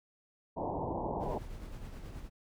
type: low-pass noise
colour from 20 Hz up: white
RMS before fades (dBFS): -36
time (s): 0.56-1.39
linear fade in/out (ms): 20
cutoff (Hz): 980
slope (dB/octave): 96
type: noise with tremolo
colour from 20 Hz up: brown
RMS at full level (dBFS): -42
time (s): 1.19-2.3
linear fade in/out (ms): 50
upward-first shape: sine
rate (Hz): 9.4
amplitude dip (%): 40
effects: none